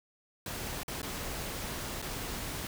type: noise with dropouts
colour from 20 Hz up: pink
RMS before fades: -38 dBFS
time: 0.46-2.67 s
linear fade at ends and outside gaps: 2 ms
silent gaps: 0.833-0.88 / 1.018-1.029 / 2.018-2.024 s
effects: none